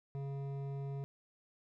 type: tone with hard clipping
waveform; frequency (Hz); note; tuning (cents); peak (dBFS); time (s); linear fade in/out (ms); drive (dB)
sine; 138.59; C#3; 0; -40; 0.15-1.04; 0; 11
effects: none